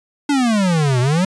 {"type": "exponential two-way sweep", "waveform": "square", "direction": "down then up", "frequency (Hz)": [296.2, 120.2, 195.1], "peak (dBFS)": -14, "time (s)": [0.29, 1.25], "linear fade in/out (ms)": 5, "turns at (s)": 1, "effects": ["resampled to 22050 Hz"]}